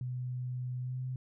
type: tone with pitch glide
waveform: sine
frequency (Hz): 125.6 to 128.24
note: B2 to C3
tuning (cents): +30 to -34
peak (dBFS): -34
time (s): 0.01-1.16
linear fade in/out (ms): 2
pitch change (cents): +36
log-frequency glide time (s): 0.81-0.98
effects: none